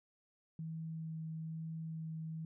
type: tone with vibrato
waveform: sine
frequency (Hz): 160.7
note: E3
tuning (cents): -44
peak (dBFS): -40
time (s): 0.59-2.45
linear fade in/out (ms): 2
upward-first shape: sine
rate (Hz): 1.1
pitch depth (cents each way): 9
effects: none